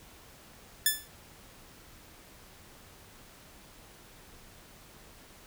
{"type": "tone with exponential decay", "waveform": "5% pulse", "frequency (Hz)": 1743, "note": "A6", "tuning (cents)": -17, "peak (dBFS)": -9, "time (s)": [0.86, 1.08], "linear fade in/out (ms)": 2, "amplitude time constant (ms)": 47, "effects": ["pink hiss -54 dBFS RMS until 5.46 s"]}